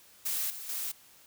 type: noise with level steps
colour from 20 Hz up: blue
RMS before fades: -32 / -42 / -35 dBFS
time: 0.25-0.92 s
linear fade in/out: 10 ms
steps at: 0.5 / 0.69 s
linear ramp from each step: 2 ms
effects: white hiss -58 dBFS RMS until 1.26 s